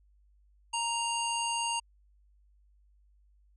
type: harmonic tone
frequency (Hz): 932.3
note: A#5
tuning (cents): 0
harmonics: 1 / 3 / 5 / 7 / 9 / 10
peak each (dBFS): -32 / -34 / -42 / -41 / -39 / -45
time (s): 0.73-1.8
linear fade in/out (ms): 10
effects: added 50 Hz sine -61 dBFS peak until 3.56 s